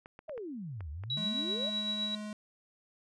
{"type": "clicks", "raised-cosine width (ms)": 0.5, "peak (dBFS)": -33, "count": 6, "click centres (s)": [0.059, 0.191, 0.295, 0.378, 0.807, 1.037]}
{"type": "exponential two-way sweep", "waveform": "sine", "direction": "down then up", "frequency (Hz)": [659.3, 69.9, 659.3], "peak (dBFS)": -38, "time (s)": [0.28, 1.7], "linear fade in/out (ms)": 10, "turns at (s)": 0.9}
{"type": "tone with tremolo", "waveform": "sine", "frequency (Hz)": 3900, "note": "B7", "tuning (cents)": -23, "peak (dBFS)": -30, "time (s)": [1.1, 2.15], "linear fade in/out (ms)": 2, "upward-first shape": "triangle", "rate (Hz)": 7.8, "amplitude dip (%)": 50}
{"type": "tone with pitch glide", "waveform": "square", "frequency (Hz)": [212.5, 211.2], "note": ["G#3", "G#3"], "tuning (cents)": [40, 29], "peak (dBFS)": -39, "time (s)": [1.17, 2.33], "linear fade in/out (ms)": 2, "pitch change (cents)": -11, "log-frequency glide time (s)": [1.36, 1.54]}
{"effects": ["resampled to 22050 Hz"]}